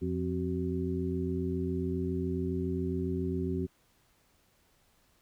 harmonic tone with a mistuned harmonic, 87.31 Hz, F2, in tune, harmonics 1 / 2 / 3 / 4, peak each -35 / -35 / -35 / -35 dBFS, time 0.01-3.67 s, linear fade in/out 20 ms, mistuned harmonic 4, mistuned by +120 cents, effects pink hiss -68 dBFS RMS until 5.21 s

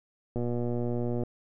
click train, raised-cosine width 2 ms, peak -19 dBFS, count 106, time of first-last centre 0.36-1.235 s, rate 120 Hz, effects none

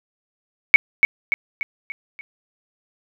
sine tone with echo, 2224 Hz, C#7, 5 cents sharp, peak -3 dBFS, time 0.74-0.76 s, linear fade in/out 0 ms, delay 290 ms, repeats 5, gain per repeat -6 dB, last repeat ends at 2.21 s, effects none

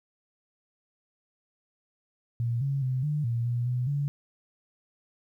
sine tone with pitch steps, 117.9 / 138.3 / 128.7 / 149.2 / 117.4 / 120.4 / 124.2 / 142.8 Hz, A#2 / C#3 / C3 / D3 / A#2 / B2 / B2 / D3, +20 / -4 / -28 / +28 / +13 / -44 / +10 / -48 cents, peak -25 dBFS, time 2.4-4.08 s, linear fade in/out 0 ms, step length 210 ms, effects 11-bit

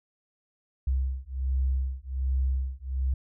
sine beating tone pair, 65 / 66.3 Hz, C2 / C2, -11 / +23 cents, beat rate 1.3 Hz, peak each -28 dBFS, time 0.87-3.14 s, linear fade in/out 5 ms, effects none

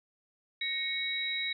sine tone cluster, 1870 / 2218 / 3842 Hz, A#6 / C#7 / B7, +5 / 0 / -48 cents, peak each -39 / -35 / -33 dBFS, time 0.61-1.53 s, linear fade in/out 5 ms, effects none

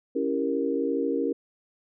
sine chord, C# diminished seventh, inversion none, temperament equal, 277.2 / 329.6 / 392 / 466.2 Hz, C#4 / E4 / G4 / Bb4, 0 / 0 / 0 / 0 cents, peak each -28 / -31 / -31 / -28 dBFS, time 0.15-1.33 s, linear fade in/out 10 ms, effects none

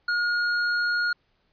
sine tone with tanh clipping, 1433 Hz, F6, 44 cents sharp, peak -24 dBFS, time 0.08-1.13 s, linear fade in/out 5 ms, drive 18 dB, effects pink hiss -69 dBFS RMS until 1.52 s + resampled to 11025 Hz

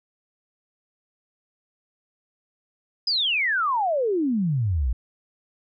sine exponential sweep, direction down, 5100 to 55 Hz, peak -20 dBFS, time 3.07-4.93 s, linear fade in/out 5 ms, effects none

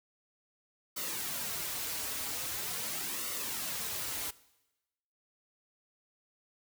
white noise with flanger, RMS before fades -37 dBFS, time 0.96-4.31 s, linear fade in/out 10 ms, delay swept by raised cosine 1.2 to 5.8 ms, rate 0.43 Hz, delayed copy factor -0.6, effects noise-tail reverb RT60 1.0 s tail -20 dB re dry

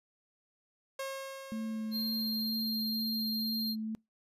sawtooth tone with exponential decay, 540 Hz, C#5, 45 cents flat, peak -31 dBFS, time 0.99-3.02 s, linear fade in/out 5 ms, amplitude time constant 440 ms
sine tone with vibrato, 220 Hz, A3, in tune, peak -34 dBFS, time 1.52-3.95 s, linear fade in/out 0 ms, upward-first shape sine, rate 2.1 Hz, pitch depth 12 cents each way
square tone, 4195 Hz, C8, 4 cents sharp, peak -34 dBFS, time 1.91-3.76 s, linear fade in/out 50 ms
effects noise-tail reverb RT60 0.2 s tail -25 dB re dry + resampled to 32000 Hz

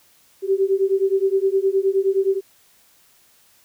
sine beating tone pair, 382.9 / 392.5 Hz, G4 / G4, -41 / +2 cents, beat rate 9.6 Hz, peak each -19 / -19 dBFS, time 0.42-2.41 s, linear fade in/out 50 ms, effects white hiss -56 dBFS RMS until 3.64 s

